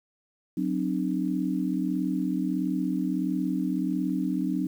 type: chord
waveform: sine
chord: C diminished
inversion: second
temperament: equal with one note detuned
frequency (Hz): 185 / 261.6 / 303.1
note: Gb3 / C4 / Eb4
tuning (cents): 0 / 0 / -45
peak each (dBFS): -29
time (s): 0.57-4.67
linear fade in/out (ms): 5
effects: 9-bit